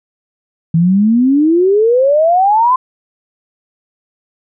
sine exponential sweep, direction up, 160 to 1046.5 Hz, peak -7 dBFS, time 0.74-2.76 s, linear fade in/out 5 ms, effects none

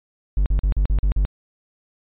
triangle tone bursts, 49 Hz, G1, in tune, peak -13 dBFS, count 7, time 0.37-1.251 s, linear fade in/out 0 ms, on 89 ms, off 43 ms, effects resampled to 8000 Hz

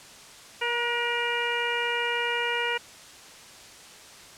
harmonic tone with a mistuned harmonic, 474.7 Hz, A#4, 31 cents sharp, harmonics 1 / 2 / 3 / 4 / 5 / 6, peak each -32 / -32 / -32 / -32 / -32 / -32 dBFS, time 0.61-2.78 s, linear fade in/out 10 ms, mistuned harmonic 3, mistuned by +27 cents, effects white hiss -47 dBFS RMS until 4.37 s + low-pass 8000 Hz 12 dB/octave

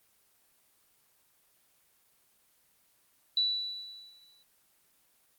sine tone with exponential decay, 3951 Hz, B7, in tune, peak -23 dBFS, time 3.37-4.43 s, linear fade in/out 2 ms, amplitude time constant 230 ms, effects white hiss -68 dBFS RMS until 5.38 s + Opus 24 kbps

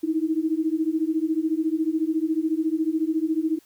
sine beating tone pair, 311.1 / 325.1 Hz, D#4 / E4, 0 / -24 cents, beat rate 14 Hz, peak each -24 dBFS, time 0.03-3.59 s, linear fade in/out 10 ms, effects white hiss -59 dBFS RMS until 3.65 s

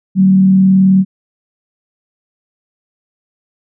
sine tone with frequency modulation, 190 Hz, F#3, 46 cents sharp, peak -5 dBFS, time 0.15-1.05 s, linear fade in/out 50 ms, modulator 39.2 Hz, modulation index 0.26, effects none

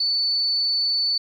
sine tone, 4488 Hz, C#8, 21 cents sharp, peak -19 dBFS, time 0-1.18 s, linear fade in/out 5 ms, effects 9-bit

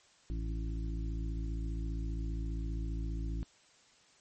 harmonic tone, 55 Hz, A1, in tune, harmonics 1 / 2 / 3 / 5 / 6, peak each -34 / -44 / -45 / -47 / -49 dBFS, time 0.3-3.43 s, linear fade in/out 0 ms, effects white hiss -64 dBFS RMS until 4.2 s + MP3 32 kbps

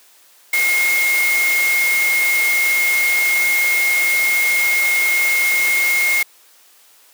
sine tone in noise, 2148 Hz, C7, 45 cents sharp, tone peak -14 dBFS, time 0.53-6.23 s, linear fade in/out 5 ms, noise white, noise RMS -23 dBFS, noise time 0.53-6.23 s, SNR +6 dB, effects white hiss -50 dBFS RMS until 7.13 s + high-pass 400 Hz 12 dB/octave

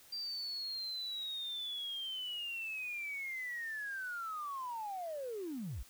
triangle linear sweep, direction down, 4731 to 40.43 Hz, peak -35 dBFS, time 0.12-5.83 s, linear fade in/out 10 ms, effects tanh soft clip ceiling -36 dBFS + white hiss -60 dBFS RMS until 5.89 s

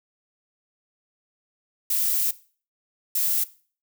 violet noise bursts at uneven times, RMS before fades -23 dBFS, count 2, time 1.9-2.31 / 3.15-3.44 s, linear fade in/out 5 ms, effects noise-tail reverb RT60 0.4 s tail -18 dB re dry

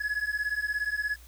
triangle beating tone pair, 1684 / 1701 Hz, G#6 / G#6, +24 / +41 cents, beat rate 17 Hz, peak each -29 dBFS, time 0-1.16 s, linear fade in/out 10 ms, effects added 60 Hz sine -49 dBFS peak until 1.27 s + white hiss -56 dBFS RMS until 1.27 s

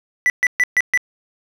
triangle tone bursts, 1975.5 Hz, B6, in tune, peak -10 dBFS, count 5, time 0.26-0.975 s, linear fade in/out 0 ms, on 39 ms, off 130 ms, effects none

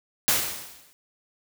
white noise with exponential decay, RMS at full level -19 dBFS, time 0.28-0.93 s, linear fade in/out 0 ms, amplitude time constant 140 ms, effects none

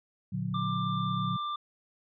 sine chord, Bb augmented, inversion none, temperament just, 116.54 / 145.68 / 182.1 Hz, Bb2 / D3 / F#3, 0 / -14 / -27 cents, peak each -35 / -35 / -33 dBFS, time 0.32-1.37 s, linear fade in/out 10 ms
square tone, 1185 Hz, D6, 15 cents sharp, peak -32 dBFS, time 0.54-1.56 s, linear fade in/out 5 ms
effects resampled to 11025 Hz

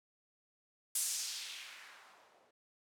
violet noise with low-pass filter sweep, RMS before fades -43 dBFS, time 0.95-2.51 s, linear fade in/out 5 ms, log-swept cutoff 9800 to 470 Hz, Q 1.5, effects none

